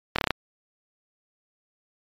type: slowing click train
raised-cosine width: 0.3 ms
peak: -5 dBFS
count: 6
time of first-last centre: 0.16-0.307 s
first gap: 25 ms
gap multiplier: 1.08
effects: MP3 96 kbps